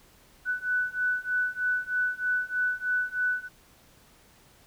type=beating tone pair; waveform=sine; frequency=1489 / 1492.2 Hz; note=F#6 / F#6; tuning=+11 / +14 cents; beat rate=3.2 Hz; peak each=-29 / -28 dBFS; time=0.45-3.49 s; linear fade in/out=50 ms; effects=pink hiss -58 dBFS RMS until 4.66 s